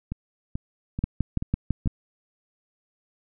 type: two click trains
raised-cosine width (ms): 5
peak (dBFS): -17 / -10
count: 5 / 6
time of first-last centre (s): 0.12-1.859 / 1.04-1.873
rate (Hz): 2.3 / 6
effects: none